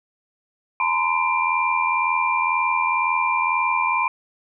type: tone cluster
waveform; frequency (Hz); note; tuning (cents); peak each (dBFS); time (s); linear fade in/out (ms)
sine; 862 / 947 / 1029 / 2371; A5 / A#5 / C6 / D7; -36 / +27 / -29 / +16; -29 / -25 / -21 / -23; 0.8-4.08; 2
effects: none